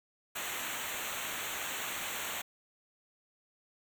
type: noise with comb filter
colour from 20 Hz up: pink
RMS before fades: -38 dBFS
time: 0.35-2.42 s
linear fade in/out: 10 ms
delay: 0.2 ms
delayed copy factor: -0.95
effects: none